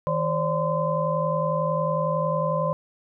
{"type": "tone cluster", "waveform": "sine", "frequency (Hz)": [159.6, 532, 583, 1028], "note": ["D#3", "C5", "D5", "C6"], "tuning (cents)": [44, 29, -13, -31], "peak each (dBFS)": -27, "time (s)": [0.07, 2.73], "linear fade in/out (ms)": 0, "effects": []}